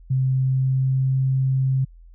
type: tone with pitch glide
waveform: sine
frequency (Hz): 131.1 to 132.47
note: C3 to C3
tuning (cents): +4 to +22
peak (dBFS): -17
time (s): 0.1-1.85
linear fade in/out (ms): 10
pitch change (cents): +18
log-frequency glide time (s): 0.29-1.19
effects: added 42 Hz sine -43 dBFS peak until 2.14 s